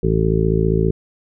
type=harmonic tone; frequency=55 Hz; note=A1; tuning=in tune; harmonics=1 / 2 / 3 / 4 / 5 / 6 / 7 / 8; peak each=-21 / -22 / -19 / -27 / -30 / -27 / -20 / -23 dBFS; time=0.03-0.91 s; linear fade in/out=5 ms; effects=none